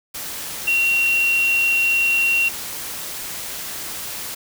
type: tone in noise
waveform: sine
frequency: 2743 Hz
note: F7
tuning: 32 cents flat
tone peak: -15 dBFS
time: 0.67-2.49 s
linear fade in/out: 10 ms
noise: white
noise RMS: -30 dBFS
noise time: 0.14-4.35 s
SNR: +12 dB
effects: none